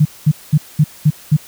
sine tone bursts, 151.5 Hz, D#3, 46 cents flat, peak -6 dBFS, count 6, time 0-1.368 s, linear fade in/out 10 ms, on 53 ms, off 210 ms, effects white hiss -40 dBFS RMS until 1.47 s

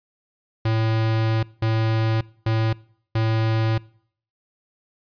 square tone bursts at uneven times, 111.5 Hz, A2, 23 cents sharp, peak -19 dBFS, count 4, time 0.65-1.43 / 1.62-2.21 / 2.46-2.73 / 3.15-3.78 s, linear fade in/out 5 ms, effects noise-tail reverb RT60 0.6 s tail -23 dB re dry + resampled to 11025 Hz

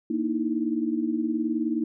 sine tone cluster, 233.9 / 304.7 / 323.8 Hz, A#3 / D#4 / E4, +6 / -36 / -31 cents, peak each -28 dBFS, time 0.1-1.84 s, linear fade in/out 5 ms, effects none

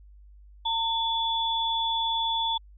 sine tone pair together, 909 / 3440 Hz, A#5 / A7, -44 / -40 cents, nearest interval octave + major seventh, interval 2304 cents, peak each -27 dBFS, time 0.65-2.58 s, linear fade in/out 10 ms, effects added 50 Hz sine -48 dBFS peak until 2.77 s

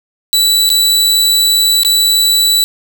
sawtooth tone with dropouts, 3951 Hz, B7, in tune, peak -5 dBFS, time 0.33-2.64 s, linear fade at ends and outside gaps 0 ms, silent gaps 0.692-0.701 / 1.833-1.849 s, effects none

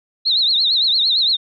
sine tone with vibrato, 3951 Hz, B7, in tune, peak -13 dBFS, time 0.25-1.37 s, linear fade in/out 20 ms, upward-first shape triangle, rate 8.8 Hz, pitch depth 180 cents each way, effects none

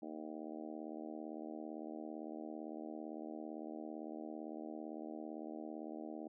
harmonic tone, 77.78 Hz, D#2, in tune, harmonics 3 / 4 / 5 / 6 / 7 / 8 / 9 / 10, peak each -50 / -47 / -54 / -56 / -57 / -53 / -56 / -58 dBFS, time 0.02-6.28 s, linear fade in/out 5 ms, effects none

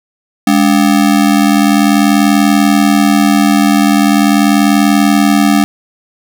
square ring-modulated tone, 246.9 Hz, B3, in tune, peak -4 dBFS, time 0.47-5.64 s, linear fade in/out 0 ms, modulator 40.2 Hz, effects none

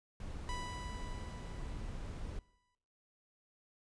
brown noise, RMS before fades -43 dBFS, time 0.2-2.39 s, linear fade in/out 2 ms
sawtooth tone with exponential decay, 987.8 Hz, B5, in tune, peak -37 dBFS, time 0.49-2.75 s, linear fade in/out 0 ms, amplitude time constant 490 ms
effects noise-tail reverb RT60 0.8 s tail -23 dB re dry + resampled to 22050 Hz

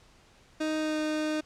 30% pulse tone with pitch glide, 311.1 to 307.7 Hz, D#4 to D#4, 0 to -19 cents, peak -25 dBFS, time 0.6-1.41 s, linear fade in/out 10 ms, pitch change -19 cents, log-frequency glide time 0.78-0.98 s, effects pink hiss -59 dBFS RMS until 1.45 s + low-pass 7000 Hz 12 dB/octave

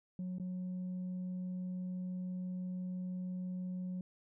sine tone with dropouts, 182.6 Hz, F#3, 23 cents flat, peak -35 dBFS, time 0.19-4.01 s, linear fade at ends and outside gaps 2 ms, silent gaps 0.384-0.398 s, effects tanh soft clip ceiling -36 dBFS

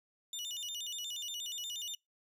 30% pulse tone with vibrato, 3246 Hz, G#7, 40 cents flat, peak -36 dBFS, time 0.33-1.95 s, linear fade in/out 2 ms, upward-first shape square, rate 8.4 Hz, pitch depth 180 cents each way, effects noise-tail reverb RT60 0.2 s tail -26 dB re dry

